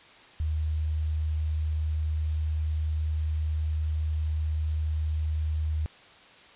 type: tone with quantisation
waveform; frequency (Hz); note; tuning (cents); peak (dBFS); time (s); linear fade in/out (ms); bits
sine; 77.5; D#2; -6; -25; 0.4-5.86; 0; 9
effects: white hiss -52 dBFS RMS until 6.55 s + resampled to 8000 Hz